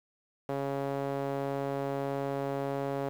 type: tone with band-pass filter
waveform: sawtooth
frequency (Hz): 138.59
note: C#3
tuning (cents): 0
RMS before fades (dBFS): -33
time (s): 0.49-3.09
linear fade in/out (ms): 0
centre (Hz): 560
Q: 1.4
effects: 9-bit